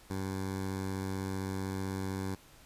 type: tone with notch filter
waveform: 15% pulse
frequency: 95.7 Hz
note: G2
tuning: 41 cents flat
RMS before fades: -36 dBFS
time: 0.1-2.35 s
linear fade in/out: 5 ms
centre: 2800 Hz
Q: 1.8
effects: pink hiss -58 dBFS RMS until 2.65 s + resampled to 32000 Hz